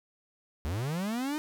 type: linear sweep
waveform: 45% pulse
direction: up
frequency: 67.2 to 311.1 Hz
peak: -30 dBFS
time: 0.65-1.38 s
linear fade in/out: 0 ms
effects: none